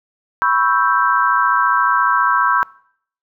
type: chord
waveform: sine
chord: C# half-diminished seventh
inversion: third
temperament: equal with one note detuned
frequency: 987.8 / 1102.3 / 1318.5 / 1568 Hz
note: B5 / C#6 / E6 / G6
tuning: 0 / -10 / 0 / 0 cents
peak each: -18 dBFS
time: 0.42-2.63 s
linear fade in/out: 0 ms
effects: noise-tail reverb RT60 0.6 s tail -23 dB re dry